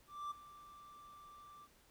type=tone with ADSR envelope; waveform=triangle; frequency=1174.7 Hz; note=D6; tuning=in tune; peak=-37 dBFS; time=0.07-1.68 s; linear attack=240 ms; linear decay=12 ms; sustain=-16 dB; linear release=44 ms; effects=pink hiss -68 dBFS RMS until 1.9 s